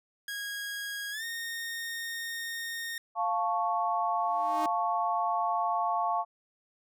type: tone with pitch glide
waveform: sawtooth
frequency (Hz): 1643 to 1844.2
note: G#6 to A#6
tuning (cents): -19 to -19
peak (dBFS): -31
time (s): 0.28-2.98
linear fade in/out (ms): 2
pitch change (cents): +200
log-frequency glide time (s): 1.11-1.24
type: chord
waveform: sine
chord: F augmented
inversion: none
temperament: equal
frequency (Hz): 698.5 / 880 / 1108.7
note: F5 / A5 / C#6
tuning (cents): 0 / 0 / 0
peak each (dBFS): -30 / -31 / -31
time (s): 3.15-6.25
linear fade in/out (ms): 50
type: tone with exponential growth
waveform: sawtooth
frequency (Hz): 311.1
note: D#4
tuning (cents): 0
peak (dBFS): -28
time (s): 4.15-4.66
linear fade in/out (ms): 2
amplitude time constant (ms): 110
effects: none